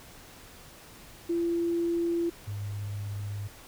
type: tone pair in turn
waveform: sine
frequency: 340 / 101.96 Hz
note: F4 / G#2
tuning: -46 / -31 cents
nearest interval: octave + major sixth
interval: 2085 cents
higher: first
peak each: -25 / -32 dBFS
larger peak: first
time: 1.29-2.3 / 2.47-3.48 s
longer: neither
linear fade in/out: 10 ms
effects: pink hiss -50 dBFS RMS until 3.67 s